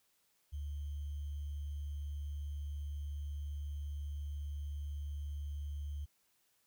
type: tone with sample-and-hold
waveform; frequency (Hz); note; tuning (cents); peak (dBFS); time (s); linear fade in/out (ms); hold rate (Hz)
sine; 72.8; D2; -15; -38; 0.52-6.06; 20; 3150
effects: white hiss -75 dBFS RMS until 6.66 s